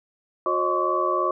sine tone cluster, 361.8 / 539 / 617 / 1052 / 1135 Hz, F#4 / C#5 / D#5 / C6 / C#6, -39 / -49 / -15 / +9 / +41 cents, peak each -27 / -29 / -28 / -30 / -23 dBFS, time 0.46-1.31 s, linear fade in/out 2 ms, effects none

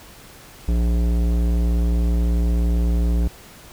sine tone with tanh clipping, 58.27 Hz, A#1, in tune, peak -18 dBFS, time 0.68-3.28 s, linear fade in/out 5 ms, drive 16 dB, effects pink hiss -44 dBFS RMS until 3.72 s

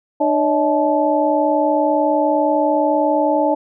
sine tone cluster, 300.8 / 568 / 628 / 866 Hz, D4 / C#5 / D#5 / A5, +42 / +42 / +16 / -28 cents, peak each -19 dBFS, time 0.2-3.55 s, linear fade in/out 10 ms, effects none

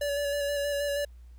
square tone with vibrato, 573 Hz, D5, 43 cents flat, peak -28 dBFS, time 0.01-1.05 s, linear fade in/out 5 ms, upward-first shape square, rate 6.3 Hz, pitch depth 17 cents each way, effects added 60 Hz sine -46 dBFS peak until 1.38 s + pink hiss -70 dBFS RMS until 1.38 s

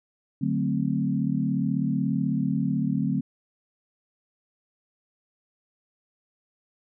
sine chord, D dominant seventh, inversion none, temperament equal with one note detuned, 146.83 / 185 / 221.1 / 261.6 Hz, D3 / F#3 / A3 / C4, 0 / 0 / +9 / 0 cents, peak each -28 dBFS, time 0.41-3.21 s, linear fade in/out 10 ms, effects none

